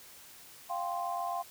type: chord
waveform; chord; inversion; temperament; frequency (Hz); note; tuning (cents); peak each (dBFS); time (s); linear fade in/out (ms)
sine; F suspended second; none; just; 698.5 / 785.8 / 1047.7; F5 / G5 / C6; 0 / +4 / +2; -35 / -38 / -37; 0.69-1.43; 20
effects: white hiss -53 dBFS RMS until 1.5 s